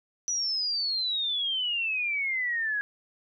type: exponential sweep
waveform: sine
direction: down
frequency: 5930 to 1643 Hz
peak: -26 dBFS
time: 0.28-2.81 s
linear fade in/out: 0 ms
effects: none